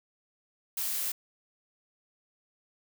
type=noise; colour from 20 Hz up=blue; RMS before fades=-32 dBFS; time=0.77-1.12 s; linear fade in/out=5 ms; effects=none